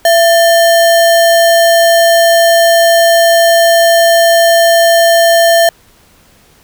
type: tone with sample-and-hold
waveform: sine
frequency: 672 Hz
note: E5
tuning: 33 cents sharp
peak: -4 dBFS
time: 0.05-5.69 s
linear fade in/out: 2 ms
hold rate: 2450 Hz
effects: pink hiss -46 dBFS RMS until 6.63 s